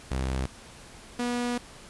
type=tone pair in turn; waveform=sawtooth; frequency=65.41 / 242.6 Hz; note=C2 / B3; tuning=0 / -31 cents; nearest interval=octave + major seventh; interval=2269 cents; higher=second; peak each=-23 dBFS; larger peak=neither; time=0.11-0.46 / 1.19-1.58 s; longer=second; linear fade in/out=5 ms; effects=pink hiss -48 dBFS RMS until 1.89 s + resampled to 24000 Hz